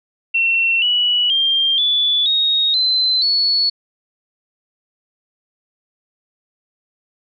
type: tone with pitch steps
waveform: sine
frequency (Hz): 2712 / 2940 / 3188 / 3457 / 3748 / 4063 / 4406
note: E7 / F#7 / G7 / A7 / A#7 / B7 / C#8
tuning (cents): +49 / -12 / +28 / -31 / +9 / +48 / -11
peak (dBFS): -13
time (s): 0.34-3.7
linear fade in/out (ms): 10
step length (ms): 480
effects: none